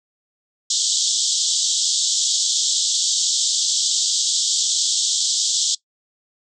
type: band-pass noise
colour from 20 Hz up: white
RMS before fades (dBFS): -20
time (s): 0.7-5.75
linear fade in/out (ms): 5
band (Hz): 3200 to 7900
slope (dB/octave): 96
effects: noise-tail reverb RT60 0.1 s tail -21 dB re dry